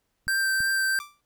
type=clicks; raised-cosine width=5 ms; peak=-31 / -29 dBFS; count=2; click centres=0.271 / 0.605 s
type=tone with vibrato; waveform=square; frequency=1568 Hz; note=G6; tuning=in tune; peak=-23 dBFS; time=0.28-0.99 s; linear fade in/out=0 ms; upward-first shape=sine; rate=3 Hz; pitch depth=11 cents each way
type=tone with exponential decay; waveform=sawtooth; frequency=1174.7 Hz; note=D6; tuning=in tune; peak=-30 dBFS; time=1-1.21 s; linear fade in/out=1 ms; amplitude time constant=45 ms
effects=pink hiss -75 dBFS RMS until 1.25 s